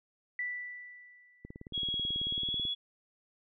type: tone with exponential decay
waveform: sine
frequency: 1971 Hz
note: B6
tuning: 4 cents flat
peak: -31 dBFS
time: 0.39-1.68 s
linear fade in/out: 2 ms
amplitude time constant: 280 ms
type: click train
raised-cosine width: 3 ms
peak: -31 dBFS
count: 23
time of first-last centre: 1.45-2.652 s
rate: 18.3 Hz
type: tone with pitch glide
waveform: sine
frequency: 3319 to 3375 Hz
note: G#7 to G#7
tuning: -2 to +27 cents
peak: -31 dBFS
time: 1.73-2.75 s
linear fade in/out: 20 ms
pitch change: +29 cents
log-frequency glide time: 2.27-2.61 s
effects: none